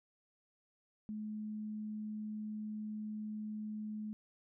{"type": "tone", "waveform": "sine", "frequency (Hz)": 213.5, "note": "G#3", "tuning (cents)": 48, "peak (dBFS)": -39, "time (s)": [1.09, 4.13], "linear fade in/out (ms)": 0, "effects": []}